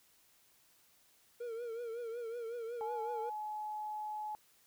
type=tone with vibrato; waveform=triangle; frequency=466.2 Hz; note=A#4; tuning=in tune; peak=-37 dBFS; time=1.4-3.3 s; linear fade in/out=10 ms; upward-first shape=triangle; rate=5.4 Hz; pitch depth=88 cents each way
type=tone; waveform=sine; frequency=850 Hz; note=G#5; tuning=40 cents sharp; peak=-38 dBFS; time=2.81-4.35 s; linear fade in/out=0 ms
effects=white hiss -68 dBFS RMS until 4.66 s